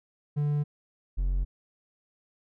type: tone pair in turn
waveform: triangle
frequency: 146.83 / 45.14 Hz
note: D3 / F#1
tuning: 0 / -42 cents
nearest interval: octave + minor sixth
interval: 2042 cents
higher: first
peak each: -22 dBFS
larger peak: neither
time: 0.36-0.64 / 1.17-1.45 s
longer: neither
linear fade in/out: 20 ms
effects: none